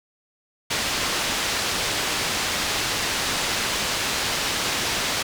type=low-pass noise; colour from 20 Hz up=white; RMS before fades=-25 dBFS; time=0.7-5.23 s; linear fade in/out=10 ms; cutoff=5100 Hz; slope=12 dB/octave; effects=none